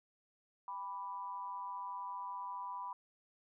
sine tone with amplitude modulation, 987.8 Hz, B5, in tune, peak -37 dBFS, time 0.68-2.93 s, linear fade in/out 2 ms, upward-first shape sine, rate 185 Hz, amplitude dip 70%, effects none

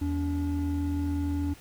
triangle tone pair together, 81.42 / 286.4 Hz, E2 / D4, -21 / -43 cents, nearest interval octave + minor seventh, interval 2178 cents, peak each -27 dBFS, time 0.01-1.54 s, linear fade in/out 10 ms, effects pink hiss -52 dBFS RMS until 1.6 s

